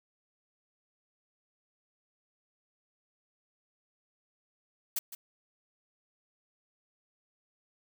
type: noise with echo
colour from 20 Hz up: blue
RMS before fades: -31 dBFS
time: 4.96-4.99 s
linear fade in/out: 5 ms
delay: 160 ms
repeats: 1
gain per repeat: -12 dB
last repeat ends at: 5.15 s
effects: none